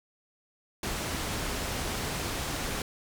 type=low-pass noise; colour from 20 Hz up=pink; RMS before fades=-33 dBFS; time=0.83-2.82 s; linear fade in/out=2 ms; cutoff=11000 Hz; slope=12 dB/octave; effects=none